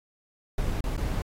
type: noise with dropouts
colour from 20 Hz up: brown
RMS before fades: -28 dBFS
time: 0.58-1.22 s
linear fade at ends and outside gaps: 2 ms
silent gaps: 0.807-0.84 / 0.966-0.977 s
effects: AAC 48 kbps